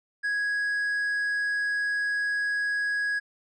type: tone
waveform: triangle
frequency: 1661.2 Hz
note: G#6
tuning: in tune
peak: -23 dBFS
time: 0.23-3.2 s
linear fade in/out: 20 ms
effects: resampled to 24000 Hz